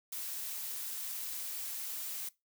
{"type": "noise", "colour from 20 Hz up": "blue", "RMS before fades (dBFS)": -40, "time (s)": [0.12, 2.29], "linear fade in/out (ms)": 5, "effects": ["noise-tail reverb RT60 0.2 s tail -20 dB re dry"]}